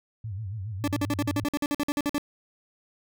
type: tone with vibrato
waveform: sine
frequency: 102.4 Hz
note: G#2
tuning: 24 cents flat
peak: -31 dBFS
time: 0.24-1.44 s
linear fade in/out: 5 ms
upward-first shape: sine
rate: 7.2 Hz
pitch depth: 180 cents each way
type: tone bursts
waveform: 40% pulse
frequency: 290.1 Hz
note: D4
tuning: 21 cents flat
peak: -23 dBFS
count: 16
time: 0.84-2.181 s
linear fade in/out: 0 ms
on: 36 ms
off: 51 ms
effects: none